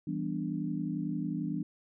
sine chord, E minor seventh, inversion none, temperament equal, 164.81 / 196 / 246.9 / 293.7 Hz, E3 / G3 / B3 / D4, 0 / 0 / 0 / 0 cents, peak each -36 / -37 / -38 / -36 dBFS, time 0.07-1.63 s, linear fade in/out 5 ms, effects none

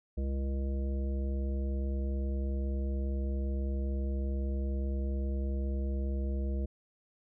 harmonic tone with a mistuned harmonic, 68 Hz, C#2, 33 cents flat, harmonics 1 / 3 / 5 / 7 / 9, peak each -30 / -40 / -44 / -47 / -49 dBFS, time 0.17-6.66 s, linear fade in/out 10 ms, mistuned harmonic 1, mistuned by -43 cents, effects none

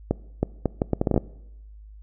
accelerating click train, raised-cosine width 2 ms, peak -7 dBFS, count 11, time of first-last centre 0.11-1.178 s, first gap 320 ms, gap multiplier 0.71, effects noise-tail reverb RT60 0.9 s tail -22 dB re dry + added 52 Hz sine -42 dBFS peak until 2.02 s

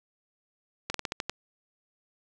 slowing click train, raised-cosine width 0.2 ms, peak -13 dBFS, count 7, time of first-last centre 0.9-1.296 s, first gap 43 ms, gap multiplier 1.17, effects none

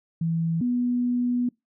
sine tone pair in turn, 164.81 / 244.9 Hz, E3 / B3, 0 / -14 cents, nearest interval perfect fifth, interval 686 cents, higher second, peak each -22 / -21 dBFS, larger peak second, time 0.21-0.61 / 0.61-1.49 s, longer second, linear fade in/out 5 ms, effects noise-tail reverb RT60 0.2 s tail -25 dB re dry

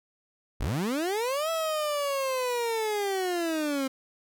30% pulse linear two-way sweep, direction up then down, 34.2 to 659.3 to 261.8 Hz, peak -24 dBFS, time 0.6-3.88 s, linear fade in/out 10 ms, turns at 1.5 s, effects none

